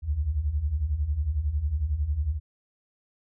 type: beating tone pair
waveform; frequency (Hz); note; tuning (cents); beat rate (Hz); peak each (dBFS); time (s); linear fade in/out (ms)
sine; 66.5 / 77.5; C2 / D#2; +29 / -6; 11; -30 / -25; 0.02-2.4; 50
effects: none